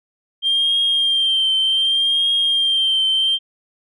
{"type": "tone with vibrato", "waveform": "sine", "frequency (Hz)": 3179, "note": "G7", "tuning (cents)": 24, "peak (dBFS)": -13, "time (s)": [0.42, 3.39], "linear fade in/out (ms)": 50, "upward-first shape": "triangle", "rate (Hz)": 0.66, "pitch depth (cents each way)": 44, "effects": ["tanh soft clip ceiling -11 dBFS"]}